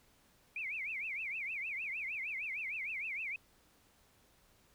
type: tone with vibrato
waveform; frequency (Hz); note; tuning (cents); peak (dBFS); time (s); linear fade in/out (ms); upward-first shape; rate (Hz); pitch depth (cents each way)
sine; 2349; D7; 0; -37; 0.56-3.36; 2; triangle; 6.5; 260
effects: pink hiss -68 dBFS RMS until 4.74 s